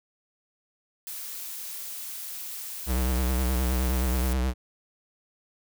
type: noise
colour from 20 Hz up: blue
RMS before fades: -37 dBFS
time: 1.07-4.33 s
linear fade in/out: 0 ms
type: tone with vibrato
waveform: square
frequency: 63.6 Hz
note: C2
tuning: 48 cents flat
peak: -24 dBFS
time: 2.86-4.54 s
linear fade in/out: 50 ms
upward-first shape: triangle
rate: 9.5 Hz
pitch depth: 87 cents each way
effects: none